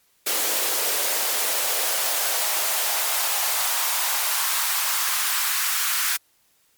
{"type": "noise with high-pass filter sweep", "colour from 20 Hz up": "white", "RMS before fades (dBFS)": -23, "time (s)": [0.26, 6.17], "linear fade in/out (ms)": 10, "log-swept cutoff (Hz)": [410, 1400], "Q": 1.9, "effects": ["white hiss -63 dBFS RMS until 6.77 s", "MP3 96 kbps"]}